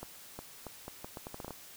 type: accelerating click train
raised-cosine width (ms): 1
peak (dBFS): -27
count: 12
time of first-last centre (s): 0.03-1.507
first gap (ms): 360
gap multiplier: 0.77
effects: white hiss -52 dBFS RMS until 1.76 s